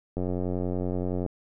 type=click train; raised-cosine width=2 ms; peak=-17 dBFS; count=100; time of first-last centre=0.17-1.263 s; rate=90.6 Hz; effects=none